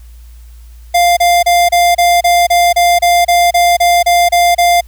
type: tone bursts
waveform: square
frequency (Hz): 698.5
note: F5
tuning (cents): 0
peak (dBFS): -7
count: 15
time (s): 0.94-4.81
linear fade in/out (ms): 10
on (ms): 230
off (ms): 30
effects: added 58 Hz sine -32 dBFS peak until 4.87 s + white hiss -50 dBFS RMS until 4.87 s